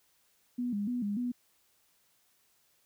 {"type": "tone with vibrato", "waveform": "sine", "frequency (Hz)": 223.7, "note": "A3", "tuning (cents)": 29, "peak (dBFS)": -30, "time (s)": [0.58, 1.32], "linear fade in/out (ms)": 10, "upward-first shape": "square", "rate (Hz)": 3.4, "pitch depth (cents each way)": 160, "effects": ["white hiss -70 dBFS RMS until 2.85 s"]}